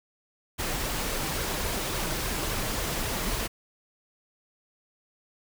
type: noise with flanger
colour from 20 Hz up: pink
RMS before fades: -30 dBFS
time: 0.58-3.48 s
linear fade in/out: 20 ms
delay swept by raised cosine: 1.8 to 6.6 ms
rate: 3.6 Hz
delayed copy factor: +0.5
effects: none